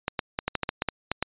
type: clicks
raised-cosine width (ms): 0.3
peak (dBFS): -9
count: 11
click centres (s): 0.081 / 0.192 / 0.389 / 0.48 / 0.553 / 0.633 / 0.691 / 0.821 / 0.887 / 1.116 / 1.226
effects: resampled to 8000 Hz